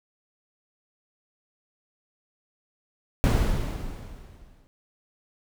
brown noise with exponential decay, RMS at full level -17 dBFS, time 3.24-4.67 s, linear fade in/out 0 ms, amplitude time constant 310 ms, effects none

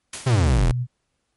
white noise with exponential decay, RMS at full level -28 dBFS, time 0.13-0.54 s, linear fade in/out 5 ms, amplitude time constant 88 ms
45% pulse exponential sweep, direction down, 138.59 to 35.62 Hz, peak -16 dBFS, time 0.26-0.72 s, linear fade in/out 10 ms
sine tone, 123.47 Hz, B2, in tune, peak -21 dBFS, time 0.26-0.87 s, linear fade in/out 50 ms
effects pink hiss -73 dBFS RMS until 1.36 s + MP3 48 kbps

